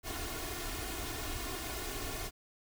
pink noise with comb filter, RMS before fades -39 dBFS, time 0.03-2.31 s, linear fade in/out 50 ms, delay 2.8 ms, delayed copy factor +0.75, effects none

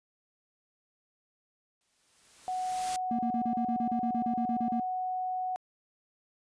white noise with exponential growth, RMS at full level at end -36 dBFS, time 1.81-2.96 s, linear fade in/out 0 ms, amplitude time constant 250 ms
sine tone, 740 Hz, F#5, in tune, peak -30 dBFS, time 2.48-5.56 s, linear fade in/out 0 ms
triangle tone bursts, 233.1 Hz, A#3, in tune, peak -27 dBFS, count 15, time 3.11-4.799 s, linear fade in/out 2 ms, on 79 ms, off 36 ms
effects resampled to 22050 Hz

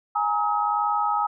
sine chord, Ab suspended second, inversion none, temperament equal with one note detuned, 830.6 / 932.3 / 1274.3 Hz, Ab5 / Bb5 / Eb6, 0 / 0 / +41 cents, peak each -24 / -28 / -24 dBFS, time 0.15-1.27 s, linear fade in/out 10 ms, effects none

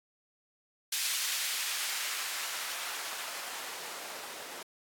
blue noise with band-pass filter sweep, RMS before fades -37 dBFS, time 0.92-4.63 s, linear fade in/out 5 ms, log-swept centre 2900 to 430 Hz, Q 0.7, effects AAC 64 kbps

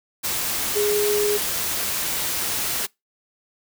sine tone in noise, 415.3 Hz, G#4, in tune, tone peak -19 dBFS, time 0.75-1.38 s, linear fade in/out 20 ms, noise white, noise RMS -25 dBFS, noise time 0.23-2.87 s, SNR +3 dB, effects noise-tail reverb RT60 0.2 s tail -25 dB re dry

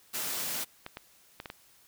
white high-pass noise, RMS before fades -34 dBFS, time 0.13-0.65 s, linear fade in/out 20 ms, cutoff 120 Hz, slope 24 dB/octave
clicks, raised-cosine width 0.3 ms, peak -23 dBFS, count 5, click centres 0.864 / 0.971 / 1.401 / 1.458 / 1.501 s
effects white hiss -61 dBFS RMS until 1.87 s

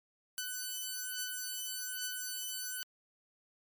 5% pulse beating tone pair, 1500 / 1501.2 Hz, F#6 / F#6, +23 / +25 cents, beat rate 1.2 Hz, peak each -30 / -28 dBFS, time 0.38-2.83 s, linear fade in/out 0 ms, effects MP3 96 kbps

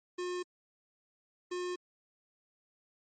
square tone bursts at uneven times, 358.8 Hz, F4, 47 cents sharp, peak -35 dBFS, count 2, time 0.18-0.43 / 1.51-1.76 s, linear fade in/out 10 ms, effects MP3 32 kbps

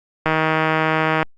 click train, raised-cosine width 0.5 ms, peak -3 dBFS, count 154, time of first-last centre 0.26-1.228 s, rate 158 Hz, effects Opus 48 kbps

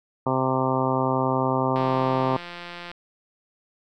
harmonic tone, 130.81 Hz, C3, in tune, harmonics 1 / 2 / 3 / 4 / 5 / 6 / 7 / 8 / 9, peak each -28 / -27 / -29 / -29 / -30 / -31 / -28 / -31 / -31 dBFS, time 0.26-2.37 s, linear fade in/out 5 ms
click train, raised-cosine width 0.3 ms, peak -21 dBFS, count 202, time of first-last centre 1.76-2.915 s, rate 174 Hz
effects none

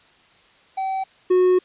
triangle tone pair in turn, 767 / 365.8 Hz, G5 / F#4, -38 / -20 cents, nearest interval octave + minor second, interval 1282 cents, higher first, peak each -20 / -11 dBFS, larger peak second, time 0.77-1.04 / 1.3-1.59 s, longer second, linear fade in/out 10 ms, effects white hiss -54 dBFS RMS until 1.64 s + resampled to 8000 Hz

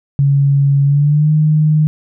sine tone with pitch glide, 140 to 153.56 Hz, C#3 to D#3, +18 to -22 cents, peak -8 dBFS, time 0.19-1.87 s, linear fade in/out 0 ms, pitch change +160 cents, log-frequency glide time 0.84-1.31 s, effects none

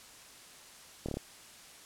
slowing click train, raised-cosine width 2 ms, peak -22 dBFS, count 5, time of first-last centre 1.06-1.17 s, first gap 26 ms, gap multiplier 1.04, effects white hiss -53 dBFS RMS until 1.85 s + low-pass 10000 Hz 12 dB/octave

